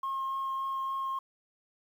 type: tone with vibrato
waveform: sine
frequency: 1074 Hz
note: C6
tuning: 45 cents sharp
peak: -29 dBFS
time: 0.03-1.19 s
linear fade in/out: 5 ms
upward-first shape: triangle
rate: 3.5 Hz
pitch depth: 9 cents each way
effects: tanh soft clip ceiling -28 dBFS + 10-bit